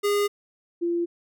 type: tone pair in turn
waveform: square / sine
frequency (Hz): 409 / 343.2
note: G#4 / F4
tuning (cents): -26 / -30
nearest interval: minor third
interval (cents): 304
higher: first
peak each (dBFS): -21 / -22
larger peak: first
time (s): 0.03-0.28 / 0.81-1.06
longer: neither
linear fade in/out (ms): 20
effects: none